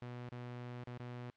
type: tone with dropouts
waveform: sawtooth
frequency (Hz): 122.4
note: B2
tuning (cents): -15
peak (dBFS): -40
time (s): 0.02-1.3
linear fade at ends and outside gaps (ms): 0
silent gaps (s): 0.291-0.32 / 0.839-0.873 / 0.977-0.998
effects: white hiss -75 dBFS RMS until 1.36 s + low-pass 3000 Hz 12 dB/octave